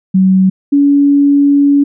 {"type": "tone pair in turn", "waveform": "sine", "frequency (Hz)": [188.8, 283.7], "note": ["F#3", "C#4"], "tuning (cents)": [35, 40], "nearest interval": "perfect fifth", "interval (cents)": 705, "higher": "second", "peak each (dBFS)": -5, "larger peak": "neither", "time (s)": [[0.14, 0.5], [0.72, 1.84]], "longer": "second", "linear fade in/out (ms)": 10, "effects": []}